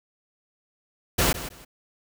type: noise with echo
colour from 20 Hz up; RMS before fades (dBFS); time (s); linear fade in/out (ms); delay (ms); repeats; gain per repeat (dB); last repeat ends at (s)
pink; -21; 1.18-1.33; 10; 160; 2; -13; 1.65
effects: none